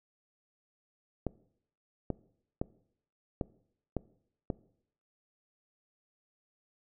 clicks, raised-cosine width 2 ms, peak -18 dBFS, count 6, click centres 1.267 / 2.103 / 2.615 / 3.412 / 3.967 / 4.502 s, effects noise-tail reverb RT60 0.7 s tail -21 dB re dry

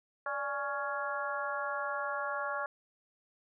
harmonic tone with a mistuned harmonic, 278.5 Hz, C#4, 8 cents sharp, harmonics 2 / 3 / 4 / 5 / 6, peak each -39 / -41 / -38 / -38 / -41 dBFS, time 0.26-2.66 s, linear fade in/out 2 ms, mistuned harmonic 2, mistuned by +80 cents, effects none

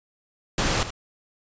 pink noise with echo, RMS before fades -23 dBFS, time 0.58-0.83 s, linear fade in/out 2 ms, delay 75 ms, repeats 1, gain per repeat -11 dB, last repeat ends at 0.905 s, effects resampled to 16000 Hz

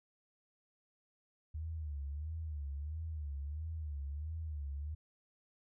sine tone with vibrato, 75.3 Hz, D2, 44 cents sharp, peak -38 dBFS, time 1.54-4.95 s, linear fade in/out 10 ms, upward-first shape sine, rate 1.5 Hz, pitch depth 130 cents each way, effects none

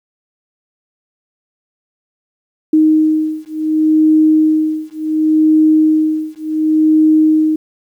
sine beating tone pair, 311.3 / 311.99 Hz, D#4 / D#4, +1 / +5 cents, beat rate 0.69 Hz, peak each -12 dBFS, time 2.73-7.56 s, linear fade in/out 5 ms, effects 8-bit

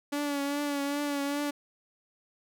sawtooth tone with vibrato, 285.9 Hz, D4, 46 cents flat, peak -25 dBFS, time 0.12-1.51 s, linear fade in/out 10 ms, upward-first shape triangle, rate 2.5 Hz, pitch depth 41 cents each way, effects none

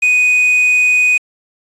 triangle tone with quantisation, 2489 Hz, D#7, in tune, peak -7 dBFS, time 0.02-1.18 s, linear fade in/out 10 ms, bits 5, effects resampled to 24000 Hz

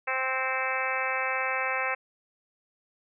harmonic tone with a mistuned harmonic, 261.6 Hz, C4, in tune, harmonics 2 / 3 / 4 / 5 / 6 / 7 / 8 / 9 / 10, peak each -35 / -35 / -35 / -35 / -35 / -35 / -35 / -35 / -35 dBFS, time 0.07-1.95 s, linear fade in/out 10 ms, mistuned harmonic 9, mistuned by -38 cents, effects none

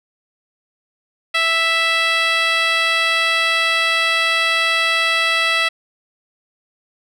10% pulse tone with band-pass filter, 659.3 Hz, E5, in tune, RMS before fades -17 dBFS, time 1.34-5.69 s, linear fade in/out 10 ms, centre 2400 Hz, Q 0.89, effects none

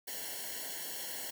white noise with comb filter, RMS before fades -41 dBFS, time 0.07-1.31 s, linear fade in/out 10 ms, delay 0.81 ms, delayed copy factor -1, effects none

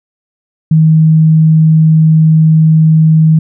sine tone, 158.4 Hz, D#3, 31 cents sharp, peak -3 dBFS, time 0.71-3.39 s, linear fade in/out 5 ms, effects none

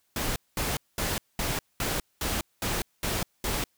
pink noise bursts, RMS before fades -29 dBFS, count 9, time 0.16-3.64 s, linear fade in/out 2 ms, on 200 ms, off 210 ms, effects white hiss -71 dBFS RMS until 3.77 s

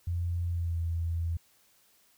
sine tone with pitch glide, 86.5 to 83.6 Hz, F2 to E2, -16 to +25 cents, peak -28 dBFS, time 0.07-1.37 s, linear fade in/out 5 ms, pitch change -59 cents, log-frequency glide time 0.48-0.78 s, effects white hiss -65 dBFS RMS until 2.17 s

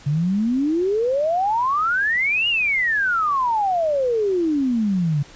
sine exponential two-way sweep, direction up then down, 138.59 to 2900 to 138.59 Hz, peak -17 dBFS, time 0.06-5.23 s, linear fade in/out 10 ms, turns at 2.48 s, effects pink hiss -45 dBFS RMS until 5.35 s + resampled to 16000 Hz

